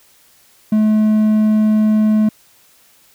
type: tone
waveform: triangle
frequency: 215 Hz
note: A3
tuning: 40 cents flat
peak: -8 dBFS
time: 0.72-2.29 s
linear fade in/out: 5 ms
effects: white hiss -51 dBFS RMS until 3.14 s